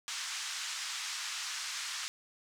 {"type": "band-pass noise", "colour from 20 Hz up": "white", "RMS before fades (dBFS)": -39, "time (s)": [0.08, 2.08], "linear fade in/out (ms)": 0, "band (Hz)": [1100, 7100], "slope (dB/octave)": 24, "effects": []}